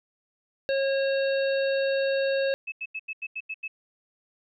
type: harmonic tone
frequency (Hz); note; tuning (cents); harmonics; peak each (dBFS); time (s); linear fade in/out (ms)
544; C#5; -33; 1 / 3 / 5 / 7 / 8; -23 / -33 / -37 / -40 / -41; 0.69-2.54; 0
type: tone bursts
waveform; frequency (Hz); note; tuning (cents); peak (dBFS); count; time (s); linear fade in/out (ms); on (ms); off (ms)
sine; 2598; E7; -26; -30; 8; 2.67-3.68; 10; 51; 86
effects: none